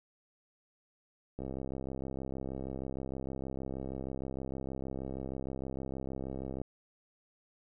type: click train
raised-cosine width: 2 ms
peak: -26 dBFS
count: 348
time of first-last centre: 1.39-6.616 s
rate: 66.4 Hz
effects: none